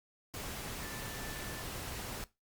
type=tone in noise; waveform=sine; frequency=1760 Hz; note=A6; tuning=in tune; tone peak=-50 dBFS; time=0.82-1.62 s; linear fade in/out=0 ms; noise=pink; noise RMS=-42 dBFS; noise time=0.34-2.24 s; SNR=-11 dB; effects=noise-tail reverb RT60 0.2 s tail -17 dB re dry + Opus 48 kbps